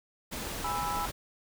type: noise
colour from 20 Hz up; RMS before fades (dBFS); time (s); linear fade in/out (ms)
pink; -37; 0.31-1.12; 20
type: chord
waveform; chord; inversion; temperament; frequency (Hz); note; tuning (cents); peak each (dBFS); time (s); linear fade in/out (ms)
sine; E major; first; just; 824.1 / 988.9 / 1318.5; G#5 / B5 / E6; -14 / +2 / 0; -35; 0.64-1.06; 5
effects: none